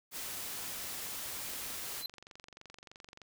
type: noise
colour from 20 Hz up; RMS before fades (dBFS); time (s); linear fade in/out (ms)
white; -41; 0.11-2.05; 50
type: click train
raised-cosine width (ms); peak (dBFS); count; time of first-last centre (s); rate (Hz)
0.2; -33; 42; 1.45-3.217; 23.2
type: tone with exponential growth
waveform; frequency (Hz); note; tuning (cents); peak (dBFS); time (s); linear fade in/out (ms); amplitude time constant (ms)
square; 4077; C8; -46; -32; 1.96-2.06; 2; 20
effects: none

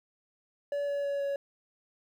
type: tone with pitch steps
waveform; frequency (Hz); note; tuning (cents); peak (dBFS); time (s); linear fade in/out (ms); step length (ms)
triangle; 572 / 568 / 564.1 / 560.2; D5 / C#5 / C#5 / C#5; -46 / +42 / +30 / +18; -27; 0.72-1.36; 2; 160
effects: 11-bit

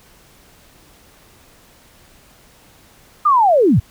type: linear sweep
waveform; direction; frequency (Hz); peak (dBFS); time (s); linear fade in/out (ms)
sine; down; 1244.5 to 73.42; -9; 3.25-3.8; 10
effects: pink hiss -49 dBFS RMS until 3.9 s

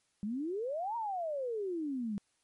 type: exponential two-way sweep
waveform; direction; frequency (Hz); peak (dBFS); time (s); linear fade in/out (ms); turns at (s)
sine; up then down; 196 to 955 to 196; -33; 0.23-2.18; 0; 0.96
effects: white hiss -75 dBFS RMS until 2.43 s + MP3 48 kbps

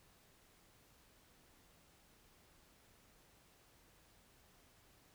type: silence
effects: pink hiss -68 dBFS RMS until 5.14 s

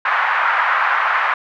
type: band-pass noise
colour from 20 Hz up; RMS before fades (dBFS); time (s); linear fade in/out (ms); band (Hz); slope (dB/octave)
white; -17; 0.05-1.34; 5; 890 to 1700; 24
effects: none

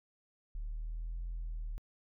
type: linear two-way sweep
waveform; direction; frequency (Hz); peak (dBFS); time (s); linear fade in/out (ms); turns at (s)
sine; up then down; 36.71 to 42.74 to 37.84; -35; 0.55-1.78; 0; 1.24
effects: tanh soft clip ceiling -34 dBFS

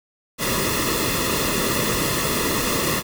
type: noise with comb filter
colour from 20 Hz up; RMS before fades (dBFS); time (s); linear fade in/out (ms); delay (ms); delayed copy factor
pink; -22; 0.38-3.03; 50; 1.3; -0.75
effects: none

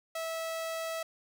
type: tone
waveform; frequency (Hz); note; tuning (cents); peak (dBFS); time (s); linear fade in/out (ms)
sawtooth; 652; E5; -19; -30; 0.15-1.03; 5
effects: none

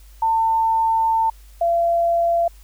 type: tone pair in turn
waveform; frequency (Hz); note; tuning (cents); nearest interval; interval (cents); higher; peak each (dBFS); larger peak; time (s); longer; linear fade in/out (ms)
sine; 898 / 681.3; A5 / F5; +35 / -43; perfect fourth; 478; first; -15; neither; 0.22-1.3 / 1.61-2.48; first; 5
effects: added 50 Hz sine -42 dBFS peak until 2.63 s + white hiss -54 dBFS RMS until 2.63 s

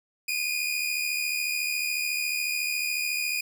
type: tone pair together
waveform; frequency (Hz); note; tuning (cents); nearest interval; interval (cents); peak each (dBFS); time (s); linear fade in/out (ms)
sawtooth; 2415 / 2489; D7 / D#7; +48 / 0; minor second; 52; -26; 0.28-3.41; 5
effects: none

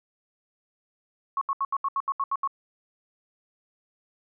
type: tone bursts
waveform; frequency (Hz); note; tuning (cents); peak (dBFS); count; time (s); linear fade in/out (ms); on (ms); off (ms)
sine; 1099; C#6; -15; -23; 10; 1.37-2.475; 2; 43; 75
effects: none

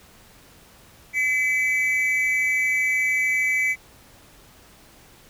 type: tone pair together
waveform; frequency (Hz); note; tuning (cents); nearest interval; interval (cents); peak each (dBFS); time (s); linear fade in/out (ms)
triangle; 2028 / 2295; B6 / D7; +45 / -40; major second; 215; -21 / -20; 1.13-3.76; 50
effects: pink hiss -51 dBFS RMS until 5.29 s

